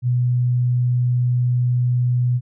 sine tone, 123.47 Hz, B2, in tune, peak -15 dBFS, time 0.02-2.41 s, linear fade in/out 50 ms, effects none

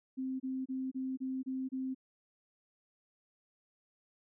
sine tone bursts, 261.6 Hz, C4, in tune, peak -34 dBFS, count 7, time 0.17-1.948 s, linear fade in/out 20 ms, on 230 ms, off 28 ms, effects none

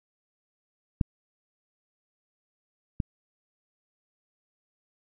clicks, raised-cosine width 5 ms, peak -10 / -14 dBFS, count 2, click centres 1.012 / 3.002 s, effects none

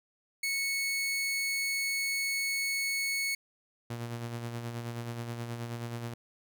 sawtooth tone, 2206 Hz, C#7, 9 cents flat, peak -26 dBFS, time 0.43-3.35 s, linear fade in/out 5 ms
sawtooth tone with tremolo, 117.9 Hz, A#2, 20 cents sharp, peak -30 dBFS, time 3.9-6.14 s, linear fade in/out 5 ms, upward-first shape sine, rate 9.4 Hz, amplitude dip 45%
effects none

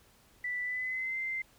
sine tone with pitch glide, 1975.5 to 2081 Hz, B6 to C7, 0 to -10 cents, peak -32 dBFS, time 0.44-1.42 s, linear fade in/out 5 ms, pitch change +90 cents, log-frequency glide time 0.62-1.18 s, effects pink hiss -63 dBFS RMS until 1.58 s

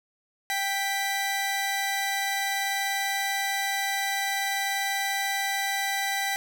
sawtooth tone pair together, 786.1 / 1975.5 Hz, G5 / B6, +5 / 0 cents, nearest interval octave + major third, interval 1595 cents, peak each -25 dBFS, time 0.5-6.36 s, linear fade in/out 0 ms, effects none

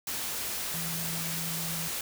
sine tone in noise, 164.7 Hz, E3, 1 cent flat, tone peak -37 dBFS, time 0.74-1.88 s, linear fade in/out 2 ms, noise white, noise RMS -34 dBFS, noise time 0.07-2.01 s, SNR -6 dB, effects none

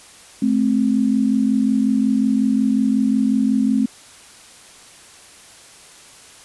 sine tone pair together, 216.4 / 261.9 Hz, A3 / C4, -29 / +2 cents, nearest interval minor third, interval 331 cents, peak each -17 dBFS, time 0.42-3.86 s, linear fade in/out 5 ms, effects white hiss -44 dBFS RMS until 6.44 s + resampled to 24000 Hz

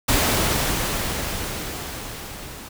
pink noise with level ramp, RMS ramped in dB -18 to -38 dBFS, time 0.08-2.69 s, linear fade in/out 10 ms, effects none

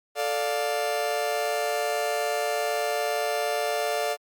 40% pulse chord, D minor, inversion second, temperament just, 440.5 / 587.3 / 704.8 Hz, A4 / D5 / F5, +2 / 0 / +16 cents, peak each -30 / -28 / -28 dBFS, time 0.15-4.17 s, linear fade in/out 50 ms, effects Opus 48 kbps

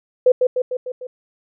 sine tone with echo, 504 Hz, B4, 35 cents sharp, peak -8 dBFS, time 0.26-0.32 s, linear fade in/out 5 ms, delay 150 ms, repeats 5, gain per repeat -4 dB, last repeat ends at 1.07 s, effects none

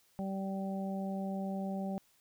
harmonic tone, 193.5 Hz, G3, 22 cents flat, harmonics 1 / 2 / 3 / 4, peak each -35 / -47 / -43 / -44 dBFS, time 0.19-1.98 s, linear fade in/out 0 ms, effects white hiss -69 dBFS RMS until 2.2 s

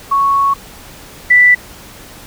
sine tone pair in turn, 1108.7 / 1975.5 Hz, C#6 / B6, 0 / 0 cents, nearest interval minor seventh, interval 1000 cents, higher second, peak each -9 / -4 dBFS, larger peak second, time 0.11-0.54 / 1.3-1.55 s, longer first, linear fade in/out 10 ms, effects pink hiss -36 dBFS RMS until 2.26 s

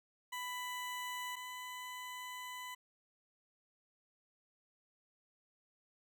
20% pulse tone pair in turn, 994 / 1000.3 Hz, B5 / B5, +11 / +22 cents, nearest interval unison, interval 11 cents, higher second, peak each -35 / -39 dBFS, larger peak first, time 0.32-1.36 / 1.36-2.75 s, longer second, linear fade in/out 10 ms, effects none

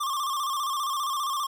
square tone with vibrato, 1129 Hz, C#6, 31 cents sharp, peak -27 dBFS, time 0-1.47 s, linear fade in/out 10 ms, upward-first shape square, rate 15 Hz, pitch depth 78 cents each way, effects none

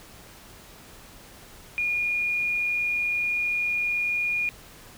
sine tone, 2433 Hz, D#7, 39 cents flat, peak -23 dBFS, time 1.78-4.49 s, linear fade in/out 0 ms, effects pink hiss -48 dBFS RMS until 4.97 s

